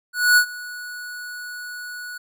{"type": "tone with ADSR envelope", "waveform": "square", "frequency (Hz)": 1468, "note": "F#6", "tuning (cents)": -14, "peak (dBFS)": -11, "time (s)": [0.13, 2.18], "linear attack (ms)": 240, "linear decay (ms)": 82, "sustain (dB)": -21, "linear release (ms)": 8, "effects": []}